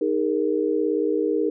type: chord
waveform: sine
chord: D# suspended fourth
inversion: none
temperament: equal with one note detuned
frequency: 311.1 / 407.9 / 466.2 Hz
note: D#4 / G#4 / A#4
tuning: 0 / -31 / 0 cents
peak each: -24 dBFS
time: 0.01-1.5 s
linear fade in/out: 5 ms
effects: none